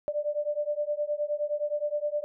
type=beating tone pair; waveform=sine; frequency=587.3 / 596.9 Hz; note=D5 / D5; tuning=0 / +28 cents; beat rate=9.6 Hz; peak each=-30 / -30 dBFS; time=0.08-2.24 s; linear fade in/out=0 ms; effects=none